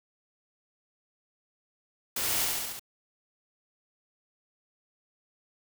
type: noise with echo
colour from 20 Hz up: white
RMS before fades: -31 dBFS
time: 2.16-2.45 s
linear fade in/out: 5 ms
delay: 69 ms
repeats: 5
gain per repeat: -2 dB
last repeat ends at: 2.795 s
effects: none